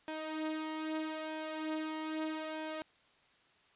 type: tone with flanger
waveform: sawtooth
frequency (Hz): 313.1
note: D#4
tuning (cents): +11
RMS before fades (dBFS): -39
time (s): 0.08-2.82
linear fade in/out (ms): 0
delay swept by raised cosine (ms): 1.2 to 4.2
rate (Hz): 0.79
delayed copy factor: +0.55
effects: white hiss -67 dBFS RMS until 3.75 s + resampled to 8000 Hz